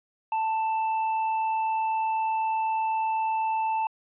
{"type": "tone with tanh clipping", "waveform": "triangle", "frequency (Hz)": 884, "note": "A5", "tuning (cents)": 8, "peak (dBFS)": -25, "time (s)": [0.32, 3.87], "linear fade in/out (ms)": 2, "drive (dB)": 10, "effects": ["resampled to 8000 Hz"]}